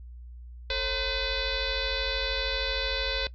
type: tone with frequency modulation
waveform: sine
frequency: 2023 Hz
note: B6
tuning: 41 cents sharp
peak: -26 dBFS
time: 0.7-3.27 s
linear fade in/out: 2 ms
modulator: 494 Hz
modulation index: 4.8
effects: noise-tail reverb RT60 0.1 s tail -20 dB re dry + added 60 Hz sine -41 dBFS peak until 3.34 s